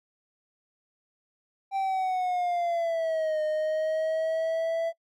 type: linear two-way sweep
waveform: triangle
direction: down then up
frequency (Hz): 784 to 614 to 665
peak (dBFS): -23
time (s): 1.71-4.93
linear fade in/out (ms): 50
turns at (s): 3.42
effects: noise-tail reverb RT60 0.1 s tail -25 dB re dry